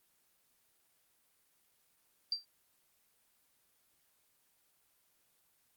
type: tone with exponential decay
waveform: sine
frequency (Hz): 4699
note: D8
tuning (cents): 0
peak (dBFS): -28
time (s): 2.32-2.45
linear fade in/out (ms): 2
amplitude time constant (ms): 28
effects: white hiss -73 dBFS RMS until 5.76 s + Opus 24 kbps